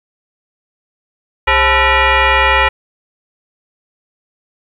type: tone with frequency modulation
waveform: sine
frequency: 533 Hz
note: C5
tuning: 32 cents sharp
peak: -8 dBFS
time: 1.47-2.69 s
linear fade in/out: 10 ms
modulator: 468 Hz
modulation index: 4.7
effects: 8-bit